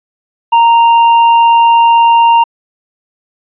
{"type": "tone with tanh clipping", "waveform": "sine", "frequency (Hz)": 929, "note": "A#5", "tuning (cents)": -6, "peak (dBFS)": -5, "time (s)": [0.52, 2.44], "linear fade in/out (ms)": 10, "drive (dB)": 7, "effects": ["resampled to 8000 Hz"]}